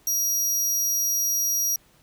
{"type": "tone", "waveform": "sawtooth", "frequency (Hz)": 5740, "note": "F8", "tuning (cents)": 47, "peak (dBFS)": -19, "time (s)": [0.07, 1.76], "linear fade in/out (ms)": 2, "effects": ["pink hiss -59 dBFS RMS until 2.02 s"]}